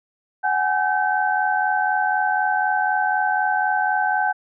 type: tone cluster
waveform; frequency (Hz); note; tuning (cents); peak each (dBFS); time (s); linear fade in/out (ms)
sine; 748 / 832 / 1539; F#5 / G#5 / G6; +19 / +3 / -32; -22; 0.43-4.33; 20
effects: none